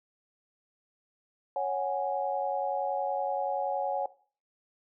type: chord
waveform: sine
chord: C# suspended fourth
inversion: none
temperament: equal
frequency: 554.4 / 740 / 830.6 Hz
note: C#5 / F#5 / G#5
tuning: 0 / 0 / 0 cents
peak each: -32 dBFS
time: 1.56-4.06 s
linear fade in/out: 2 ms
effects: noise-tail reverb RT60 0.4 s tail -17 dB re dry